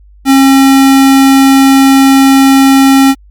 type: tone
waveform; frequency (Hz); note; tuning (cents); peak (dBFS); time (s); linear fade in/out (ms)
square; 270; C#4; -45; -3; 0.25-3.15; 50
effects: added 50 Hz sine -36 dBFS peak until 3.3 s + Opus 48 kbps